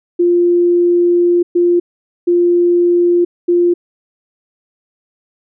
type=tone bursts at uneven times; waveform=sine; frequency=349.2 Hz; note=F4; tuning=in tune; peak=-8 dBFS; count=4; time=0.19-1.43 / 1.55-1.8 / 2.27-3.25 / 3.48-3.74 s; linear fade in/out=10 ms; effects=none